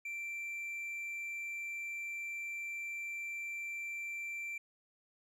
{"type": "tone", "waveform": "triangle", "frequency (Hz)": 2349, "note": "D7", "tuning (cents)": 0, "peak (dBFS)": -37, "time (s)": [0.05, 4.58], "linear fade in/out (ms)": 5, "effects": []}